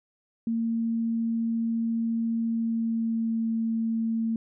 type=tone with pitch glide; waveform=sine; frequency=228.6 to 226 Hz; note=A#3 to A3; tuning=-34 to +47 cents; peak=-24 dBFS; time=0.47-4.36 s; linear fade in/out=2 ms; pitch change=-19 cents; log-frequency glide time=2.44-3.48 s; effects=none